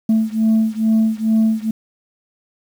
sine beating tone pair, 220 / 222.3 Hz, A3 / A3, 0 / +18 cents, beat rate 2.3 Hz, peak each -14 / -15 dBFS, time 0.09-1.71 s, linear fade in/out 5 ms, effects tanh soft clip ceiling -9 dBFS + 7-bit

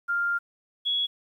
sine tone pair in turn, 1398 / 3355 Hz, F6 / G#7, +1 / +17 cents, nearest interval octave + minor third, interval 1516 cents, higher second, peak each -23 dBFS, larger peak neither, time 0.08-0.39 / 0.85-1.07 s, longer first, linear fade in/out 20 ms, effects 10-bit

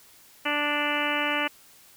harmonic tone, 293.7 Hz, D4, in tune, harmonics 1 / 2 / 3 / 4 / 5 / 6 / 7 / 8 / 9 / 10, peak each -33 / -33 / -33 / -33 / -33 / -33 / -33 / -33 / -33 / -33 dBFS, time 0.45-1.48 s, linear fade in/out 10 ms, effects white hiss -54 dBFS RMS until 1.96 s

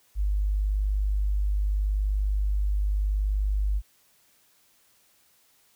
sine tone, 50.4 Hz, G1, 49 cents sharp, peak -22 dBFS, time 0.15-3.82 s, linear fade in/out 50 ms, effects white hiss -63 dBFS RMS until 5.75 s

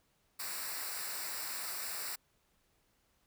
white noise with comb filter, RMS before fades -40 dBFS, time 0.39-2.16 s, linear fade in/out 10 ms, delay 0.31 ms, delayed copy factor -0.75, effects pink hiss -74 dBFS RMS until 3.26 s

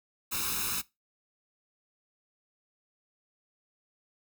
white noise with comb filter, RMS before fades -32 dBFS, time 0.31-0.82 s, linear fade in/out 20 ms, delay 0.77 ms, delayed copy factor +0.85, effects noise-tail reverb RT60 0.2 s tail -19 dB re dry

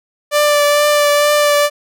sawtooth tone with vibrato, 587.3 Hz, D5, in tune, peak -6 dBFS, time 0.31-1.7 s, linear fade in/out 50 ms, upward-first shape triangle, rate 2.2 Hz, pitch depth 19 cents each way, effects none

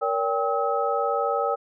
sine tone cluster, 468.7 / 568 / 791 / 1284 Hz, A#4 / C#5 / G5 / E6, +9 / +42 / +15 / -46 cents, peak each -27 dBFS, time 0.01-1.56 s, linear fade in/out 20 ms, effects none

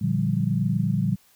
sine chord, G minor seventh, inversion first, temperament equal, 116.54 / 146.83 / 174.61 / 196 Hz, Bb2 / D3 / F3 / G3, 0 / 0 / 0 / 0 cents, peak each -26 dBFS, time 0.01-1.16 s, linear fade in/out 10 ms, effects white hiss -59 dBFS RMS until 1.35 s

